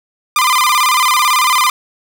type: tone with vibrato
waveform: sawtooth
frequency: 1108.7 Hz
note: C#6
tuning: in tune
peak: -6 dBFS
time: 0.36-1.7 s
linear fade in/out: 2 ms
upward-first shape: square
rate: 18 Hz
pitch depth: 140 cents each way
effects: none